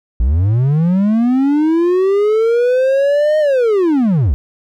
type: linear two-way sweep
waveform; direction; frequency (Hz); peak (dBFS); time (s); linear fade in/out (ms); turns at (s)
triangle; up then down; 53.6 to 621 to 53.6; -8; 0.2-4.34; 0; 3.39
effects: none